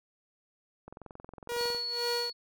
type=click train; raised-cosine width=1 ms; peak=-31 dBFS; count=20; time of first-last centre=0.88-1.748 s; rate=21.9 Hz
type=tone with tremolo; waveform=sawtooth; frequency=477.8 Hz; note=A#4; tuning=43 cents sharp; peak=-26 dBFS; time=1.49-2.3 s; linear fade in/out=2 ms; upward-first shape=sine; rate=2 Hz; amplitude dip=90%
type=tone; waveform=sine; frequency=4392 Hz; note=C#8; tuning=17 cents flat; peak=-32 dBFS; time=1.56-2.33 s; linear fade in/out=50 ms
effects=none